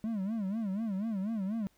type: tone with vibrato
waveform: triangle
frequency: 207.7 Hz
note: G#3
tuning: in tune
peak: -29 dBFS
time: 0.04-1.67 s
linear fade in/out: 0 ms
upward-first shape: sine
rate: 4.1 Hz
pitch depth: 180 cents each way
effects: pink hiss -69 dBFS RMS until 1.77 s